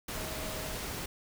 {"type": "tone in noise", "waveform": "sine", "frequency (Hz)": 631, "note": "D#5", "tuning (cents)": 24, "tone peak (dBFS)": -44, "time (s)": [0.17, 0.75], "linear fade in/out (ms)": 5, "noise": "pink", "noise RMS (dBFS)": -38, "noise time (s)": [0.08, 1.06], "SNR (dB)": -9, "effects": []}